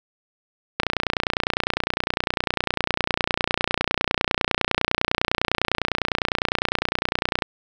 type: click train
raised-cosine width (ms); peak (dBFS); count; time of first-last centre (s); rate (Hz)
0.3; -3; 199; 0.8-7.422; 29.9
effects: none